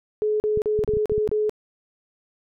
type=tone bursts; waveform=sine; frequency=425.7 Hz; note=G#4; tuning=43 cents sharp; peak=-19 dBFS; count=6; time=0.22-1.495 s; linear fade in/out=0 ms; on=180 ms; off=39 ms
type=clicks; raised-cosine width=5 ms; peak=-18 dBFS; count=9; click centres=0.574 / 0.791 / 0.845 / 0.891 / 0.937 / 0.97 / 1.12 / 1.18 / 1.291 s
effects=none